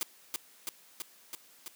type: noise with echo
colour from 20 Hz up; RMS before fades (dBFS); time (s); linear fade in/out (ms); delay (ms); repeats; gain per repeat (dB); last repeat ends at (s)
white; -32; 0.01-0.03; 0; 330; 5; -2; 1.68
effects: white hiss -59 dBFS RMS until 1.75 s + high-pass 200 Hz 12 dB/octave